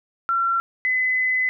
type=tone pair in turn; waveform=sine; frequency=1361 / 2021 Hz; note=F6 / B6; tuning=-45 / +39 cents; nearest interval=perfect fifth; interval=684 cents; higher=second; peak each=-18 dBFS; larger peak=neither; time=0.29-0.6 / 0.85-1.49 s; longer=second; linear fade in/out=0 ms; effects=none